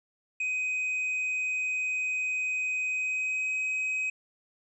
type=tone with pitch glide; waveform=triangle; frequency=2511 to 2528 Hz; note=D#7 to D#7; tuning=+15 to +27 cents; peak=-26 dBFS; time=0.4-4.1 s; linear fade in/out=5 ms; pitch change=+12 cents; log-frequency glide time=2.86-3.51 s; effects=resampled to 24000 Hz